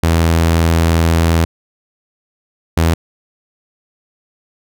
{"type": "tone pair in turn", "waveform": "sawtooth", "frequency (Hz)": [82.7, 82.22], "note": ["E2", "E2"], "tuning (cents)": [6, -4], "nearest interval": "unison", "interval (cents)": 10, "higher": "first", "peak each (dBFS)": -6, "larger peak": "neither", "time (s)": [[0.03, 1.45], [2.77, 2.94]], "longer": "first", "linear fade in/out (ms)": 5, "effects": []}